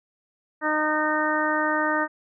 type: harmonic tone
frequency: 306.6 Hz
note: D#4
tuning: 25 cents flat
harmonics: 1 / 2 / 3 / 4 / 5 / 6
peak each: -28 / -28 / -28 / -28 / -28 / -28 dBFS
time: 0.61-2.08 s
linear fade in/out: 50 ms
effects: none